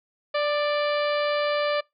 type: harmonic tone with a mistuned harmonic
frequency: 587.3 Hz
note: D5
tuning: in tune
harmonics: 1 / 2 / 3 / 4 / 5 / 6 / 7 / 8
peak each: -23 / -29 / -33 / -35 / -37 / -39 / -40 / -41 dBFS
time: 0.34-1.81 s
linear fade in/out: 10 ms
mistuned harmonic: 2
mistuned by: +18 cents
effects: noise-tail reverb RT60 0.2 s tail -26 dB re dry